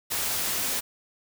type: noise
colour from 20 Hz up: white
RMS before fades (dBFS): -28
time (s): 0.1-0.81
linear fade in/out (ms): 20
effects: none